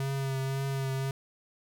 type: tone with vibrato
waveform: square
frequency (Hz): 135.3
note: C#3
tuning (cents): -42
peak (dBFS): -30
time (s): 0-1.11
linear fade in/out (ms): 2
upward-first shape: triangle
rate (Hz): 1.9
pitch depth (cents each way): 26
effects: none